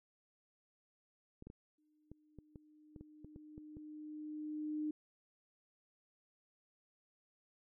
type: clicks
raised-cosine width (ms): 3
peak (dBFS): -38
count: 12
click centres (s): 1.424 / 1.47 / 1.501 / 2.116 / 2.387 / 2.558 / 2.962 / 3.01 / 3.246 / 3.361 / 3.579 / 3.769
type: tone with exponential growth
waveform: sine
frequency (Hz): 304.1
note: D#4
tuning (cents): -40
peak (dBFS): -35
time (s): 1.78-4.91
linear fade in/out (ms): 5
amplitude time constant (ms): 680
effects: none